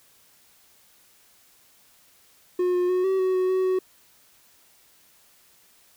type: tone with pitch steps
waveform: triangle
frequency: 360 / 357.9 / 365.7 / 381.6 / 373.7 / 369.9 / 374.5 / 372.4 Hz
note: F#4 / F4 / F#4 / G4 / F#4 / F#4 / F#4 / F#4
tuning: -47 / +42 / -20 / -47 / +17 / 0 / +21 / +11 cents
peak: -18 dBFS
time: 2.59-3.79 s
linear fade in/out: 5 ms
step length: 150 ms
effects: white hiss -58 dBFS RMS until 5.96 s